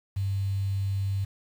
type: tone with quantisation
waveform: sine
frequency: 98 Hz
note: G2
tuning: in tune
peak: -25 dBFS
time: 0.16-1.25 s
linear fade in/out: 10 ms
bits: 8
effects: none